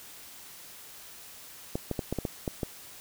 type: clicks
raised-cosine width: 2 ms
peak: -16 dBFS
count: 8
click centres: 1.755 / 1.913 / 1.992 / 2.126 / 2.187 / 2.252 / 2.478 / 2.632 s
effects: white hiss -48 dBFS RMS until 3 s